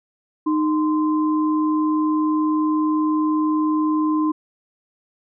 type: tone pair together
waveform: sine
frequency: 308.3 / 1037 Hz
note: D#4 / C6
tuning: -16 / -16 cents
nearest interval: octave + major sixth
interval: 2100 cents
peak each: -17 / -25 dBFS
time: 0.46-4.32 s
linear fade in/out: 10 ms
effects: none